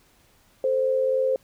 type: tone pair together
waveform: sine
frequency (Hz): 440 / 523.3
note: A4 / C5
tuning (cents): 0 / 0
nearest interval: minor third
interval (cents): 300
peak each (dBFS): -28 / -20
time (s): 0.64-1.36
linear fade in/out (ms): 2
effects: pink hiss -60 dBFS RMS until 1.43 s